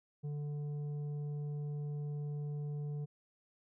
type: tone with tanh clipping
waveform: triangle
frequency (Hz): 146.83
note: D3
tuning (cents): 0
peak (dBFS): -38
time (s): 0.23-3.06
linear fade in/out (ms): 20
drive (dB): 11
effects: none

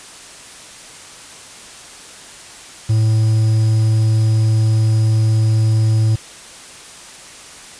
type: tone with quantisation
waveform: triangle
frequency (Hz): 110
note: A2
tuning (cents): 0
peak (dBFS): -9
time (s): 2.89-6.16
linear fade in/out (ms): 10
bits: 6
effects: white hiss -37 dBFS RMS until 7.79 s + resampled to 22050 Hz

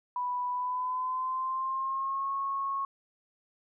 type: tone with pitch glide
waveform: sine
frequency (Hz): 987.8 to 1096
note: B5 to C#6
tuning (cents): 0 to -20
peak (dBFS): -29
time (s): 0.16-2.85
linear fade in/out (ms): 2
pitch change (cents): +180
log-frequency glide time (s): 0.51-2.32
effects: none

